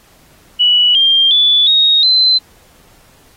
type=tone with pitch steps; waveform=sine; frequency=2943 / 3191 / 3460 / 3751 / 4067 Hz; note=F#7 / G7 / A7 / A#7 / C8; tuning=-10 / +30 / -30 / +10 / -50 cents; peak=-7 dBFS; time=0.59-2.39 s; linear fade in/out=20 ms; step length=360 ms; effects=pink hiss -48 dBFS RMS until 3.36 s + AAC 48 kbps